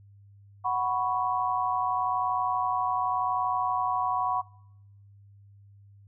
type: chord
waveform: sine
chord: F# suspended fourth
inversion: none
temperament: equal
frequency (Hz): 740 / 987.8 / 1108.7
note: F#5 / B5 / C#6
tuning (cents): 0 / 0 / 0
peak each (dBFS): -29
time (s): 0.64-4.42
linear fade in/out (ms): 20
effects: noise-tail reverb RT60 0.8 s tail -22 dB re dry + added 100 Hz sine -51 dBFS peak until 6.07 s